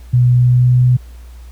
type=tone with pitch glide; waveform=sine; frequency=123.47 to 125.12 Hz; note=B2 to B2; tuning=0 to +23 cents; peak=-7 dBFS; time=0.13-0.97 s; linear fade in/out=10 ms; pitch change=+23 cents; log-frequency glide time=0.37-0.83 s; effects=added 60 Hz sine -32 dBFS peak until 1.51 s + pink hiss -49 dBFS RMS until 1.51 s